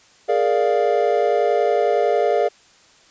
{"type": "chord", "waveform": "triangle", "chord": "Bb dominant seventh", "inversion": "third", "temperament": "equal", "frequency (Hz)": [415.3, 466.2, 587.3, 698.5], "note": ["Ab4", "Bb4", "D5", "F5"], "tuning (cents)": [0, 0, 0, 0], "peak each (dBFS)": -19, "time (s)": [0.28, 2.49], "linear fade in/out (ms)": 20, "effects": ["white hiss -52 dBFS RMS until 3.1 s", "resampled to 16000 Hz"]}